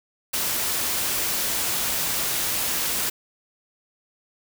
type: noise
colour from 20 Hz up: white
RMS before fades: -25 dBFS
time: 0.33-3.1 s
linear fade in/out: 10 ms
effects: none